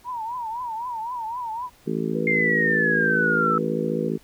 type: tone with vibrato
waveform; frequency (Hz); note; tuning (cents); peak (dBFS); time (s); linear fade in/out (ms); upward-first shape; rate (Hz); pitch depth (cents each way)
sine; 938; A#5; +11; -27; 0.04-1.7; 50; triangle; 3.9; 150
type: harmonic tone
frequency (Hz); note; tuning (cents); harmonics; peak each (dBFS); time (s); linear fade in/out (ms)
54.9; A1; -3; 3 / 4 / 5 / 6 / 7 / 8; -29 / -28 / -31 / -32 / -29 / -33; 1.86-4.18; 20
type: tone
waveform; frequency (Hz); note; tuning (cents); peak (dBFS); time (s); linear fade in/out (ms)
sine; 484.6; B4; -33; -28; 2.14-4.1; 20
type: exponential sweep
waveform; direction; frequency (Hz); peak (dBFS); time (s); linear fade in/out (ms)
sine; down; 2126 to 1304; -19; 2.27-3.58; 2
effects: pink hiss -55 dBFS RMS until 4.23 s